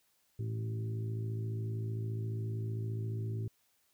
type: harmonic tone with a mistuned harmonic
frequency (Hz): 55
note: A1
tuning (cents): 0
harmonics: 2 / 3 / 4 / 5 / 6 / 7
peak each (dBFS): -34 / -49 / -51 / -53 / -51 / -48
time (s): 0.39-3.48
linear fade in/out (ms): 5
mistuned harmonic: 2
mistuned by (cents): +19
effects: white hiss -73 dBFS RMS until 3.93 s